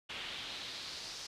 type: noise with band-pass filter sweep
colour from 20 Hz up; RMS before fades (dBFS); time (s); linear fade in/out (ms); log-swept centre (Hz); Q
brown; -44; 0.09-1.27; 10; 3000 to 5200; 2.7
effects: resampled to 32000 Hz